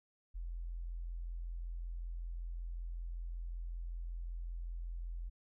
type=tone; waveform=sine; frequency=42.65 Hz; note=F1; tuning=40 cents flat; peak=-39 dBFS; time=0.34-5.3 s; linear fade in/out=20 ms; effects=none